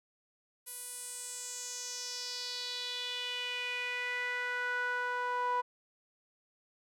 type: tone with band-pass filter sweep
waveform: sawtooth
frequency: 492.8 Hz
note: B4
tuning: 4 cents flat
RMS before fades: -37 dBFS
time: 0.66-5.62 s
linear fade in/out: 20 ms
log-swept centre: 11000 to 1000 Hz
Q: 3.8
effects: none